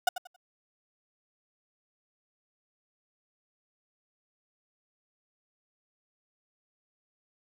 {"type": "tone with echo", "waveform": "35% pulse", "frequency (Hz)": 728, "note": "F#5", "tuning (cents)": -28, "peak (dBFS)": -19, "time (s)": [0.07, 0.09], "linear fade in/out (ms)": 5, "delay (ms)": 91, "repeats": 3, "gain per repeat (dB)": -12, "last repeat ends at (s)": 0.363, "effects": []}